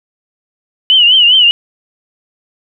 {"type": "tone with vibrato", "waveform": "sine", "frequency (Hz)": 2960, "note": "F#7", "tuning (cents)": 0, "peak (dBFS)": -4, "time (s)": [0.9, 1.51], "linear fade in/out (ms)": 0, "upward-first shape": "triangle", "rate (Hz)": 4.9, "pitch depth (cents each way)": 120, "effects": []}